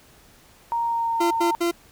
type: tone with pitch glide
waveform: sine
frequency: 932.3 to 912.1 Hz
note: A#5 to A#5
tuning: 0 to -38 cents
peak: -21 dBFS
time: 0.72-1.55 s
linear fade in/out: 0 ms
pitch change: -38 cents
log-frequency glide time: 0.85-1.27 s
type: tone bursts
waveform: 40% pulse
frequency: 342.5 Hz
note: F4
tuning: 34 cents flat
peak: -19 dBFS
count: 3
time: 1.2-1.714 s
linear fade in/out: 10 ms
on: 110 ms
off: 92 ms
effects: pink hiss -53 dBFS RMS until 1.91 s